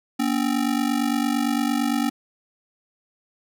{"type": "ring-modulated tone", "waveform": "square", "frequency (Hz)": 261.6, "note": "C4", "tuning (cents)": 0, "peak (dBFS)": -18, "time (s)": [0.19, 2.1], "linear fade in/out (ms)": 10, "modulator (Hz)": 24.4, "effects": []}